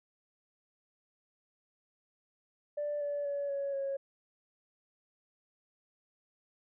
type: tone with pitch steps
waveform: sine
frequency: 587.3 / 577.5 / 568 / 558.5 / 549.2 Hz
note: D5 / D5 / C#5 / C#5 / C#5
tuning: 0 / -29 / +42 / +13 / -16 cents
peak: -31 dBFS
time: 2.77-3.97 s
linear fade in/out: 10 ms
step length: 240 ms
effects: tanh soft clip ceiling -28 dBFS